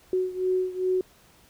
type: beating tone pair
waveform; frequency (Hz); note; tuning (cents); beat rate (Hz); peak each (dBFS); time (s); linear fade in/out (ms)
sine; 369.3 / 371.8; F#4 / F#4; -3 / +8; 2.5; -25 / -28; 0.13-1.01; 2
effects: pink hiss -57 dBFS RMS until 1.49 s